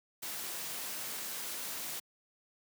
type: noise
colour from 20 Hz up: white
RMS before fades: -40 dBFS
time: 0.22-2 s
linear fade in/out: 10 ms
effects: high-pass 150 Hz 12 dB/octave